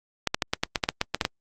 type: clicks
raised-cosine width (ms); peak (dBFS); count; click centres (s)
0.2; -5; 12; 0.273 / 0.345 / 0.422 / 0.535 / 0.635 / 0.758 / 0.838 / 0.889 / 1.014 / 1.146 / 1.212 / 1.251
effects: Opus 48 kbps